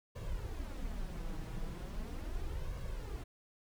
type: noise with flanger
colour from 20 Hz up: brown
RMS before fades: -40 dBFS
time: 0.15-3.24 s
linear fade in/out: 10 ms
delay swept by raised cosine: 1.8 to 6.3 ms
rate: 0.38 Hz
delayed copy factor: +0.6
effects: none